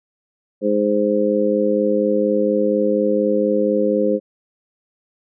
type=harmonic tone; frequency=104.2 Hz; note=G#2; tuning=6 cents sharp; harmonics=2 / 3 / 4 / 5; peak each=-21 / -22 / -21 / -18 dBFS; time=0.61-4.2 s; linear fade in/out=50 ms; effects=none